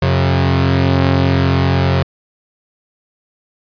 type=tone pair together; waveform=sawtooth; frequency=90.2 / 135.06 Hz; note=F#2 / C#3; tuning=-44 / -45 cents; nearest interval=perfect fifth; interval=699 cents; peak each=-10 dBFS; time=0.02-2.03 s; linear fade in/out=5 ms; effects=resampled to 11025 Hz

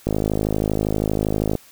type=click train; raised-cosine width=2 ms; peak=-7 dBFS; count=79; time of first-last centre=0.07-1.553 s; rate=52.6 Hz; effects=white hiss -49 dBFS RMS until 1.71 s

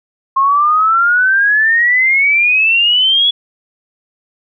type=exponential sweep; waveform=sine; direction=up; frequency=1067 to 3400 Hz; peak=-8 dBFS; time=0.36-3.31 s; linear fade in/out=10 ms; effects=none

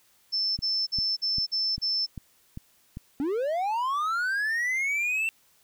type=tone bursts; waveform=sine; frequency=5300 Hz; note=E8; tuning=9 cents sharp; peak=-24 dBFS; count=6; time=0.32-2.065 s; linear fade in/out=20 ms; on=250 ms; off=49 ms
type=click train; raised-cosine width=5 ms; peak=-24 dBFS; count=7; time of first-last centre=0.59-2.971 s; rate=2.52 Hz
type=linear sweep; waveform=triangle; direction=up; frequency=261.6 to 2700 Hz; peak=-23 dBFS; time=3.2-5.29 s; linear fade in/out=0 ms
effects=white hiss -63 dBFS RMS until 5.63 s

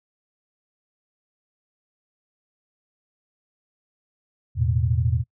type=chord; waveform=sine; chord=E suspended fourth; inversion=none; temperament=equal; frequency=82.41 / 110 / 123.47 Hz; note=E2 / A2 / B2; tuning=0 / 0 / 0 cents; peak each=-23 dBFS; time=4.55-5.24 s; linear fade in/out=50 ms; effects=noise-tail reverb RT60 0.1 s tail -25 dB re dry

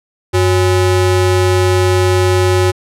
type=ring-modulated tone; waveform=square; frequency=230 Hz; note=A#3; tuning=23 cents flat; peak=-7 dBFS; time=0.33-2.72 s; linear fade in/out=20 ms; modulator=135 Hz; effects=low-pass 11000 Hz 12 dB/octave

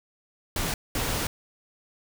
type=noise bursts at uneven times; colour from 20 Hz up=pink; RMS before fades=-28 dBFS; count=2; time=0.56-0.74 / 0.95-1.27 s; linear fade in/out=2 ms; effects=none

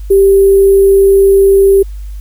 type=tone with sample-and-hold; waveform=sine; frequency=392 Hz; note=G4; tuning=in tune; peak=-3 dBFS; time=0.1-1.83 s; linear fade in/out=10 ms; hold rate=11025 Hz; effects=added 50 Hz sine -21 dBFS peak until 2.2 s + white hiss -47 dBFS RMS until 2.2 s

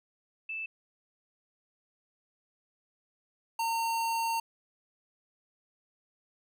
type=tone pair in turn; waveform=sine / square; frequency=2637 / 913.7 Hz; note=E7 / A#5; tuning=0 / -35 cents; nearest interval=octave + tritone; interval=1835 cents; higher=first; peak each=-34 / -29 dBFS; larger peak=second; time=0.49-0.66 / 3.59-4.4 s; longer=second; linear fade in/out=5 ms; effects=none

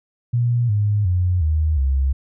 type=tone with pitch steps; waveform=sine; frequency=120 / 103.86 / 89.9 / 77.81 / 67.35 Hz; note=B2 / G#2 / F#2 / D#2 / C#2; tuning=-49 / +1 / -49 / +1 / -49 cents; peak=-15 dBFS; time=0.33-2.13 s; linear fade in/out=10 ms; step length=360 ms; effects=none

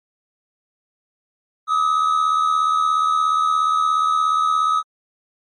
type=tone pair together; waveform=triangle; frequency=1198 / 1275 Hz; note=D6 / D#6; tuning=+34 / +42 cents; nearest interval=minor second; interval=108 cents; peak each=-21 / -14 dBFS; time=1.67-4.83 s; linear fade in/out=50 ms; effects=MP3 48 kbps

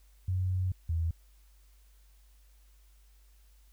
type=tone pair in turn; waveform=sine; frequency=92.5 / 82.41 Hz; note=F#2 / E2; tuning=0 / 0 cents; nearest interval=major second; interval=200 cents; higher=first; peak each=-27 dBFS; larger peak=neither; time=0.28-0.72 / 0.89-1.11 s; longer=first; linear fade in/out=5 ms; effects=added 50 Hz sine -57 dBFS peak until 3.72 s + white hiss -69 dBFS RMS until 3.72 s

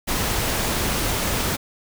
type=noise; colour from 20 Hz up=pink; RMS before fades=-23 dBFS; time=0.07-1.57 s; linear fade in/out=20 ms; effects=none

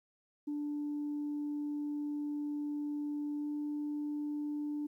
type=tone with pitch glide; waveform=sine; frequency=293.7 to 295.4 Hz; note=D4 to D4; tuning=0 to +10 cents; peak=-33 dBFS; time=0.47-4.87 s; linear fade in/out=10 ms; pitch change=+10 cents; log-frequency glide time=3.37-3.48 s; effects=tanh soft clip ceiling -31 dBFS + 12-bit

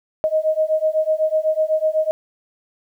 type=beating tone pair; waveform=sine; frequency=622.3 / 630.3 Hz; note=D#5 / D#5; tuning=0 / +22 cents; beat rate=8 Hz; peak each=-19 dBFS; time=0.24-2.11 s; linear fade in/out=0 ms; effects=9-bit

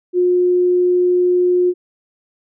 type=tone; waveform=sine; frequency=358.7 Hz; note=F4; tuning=46 cents sharp; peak=-11 dBFS; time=0.13-1.74 s; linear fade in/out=50 ms; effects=none

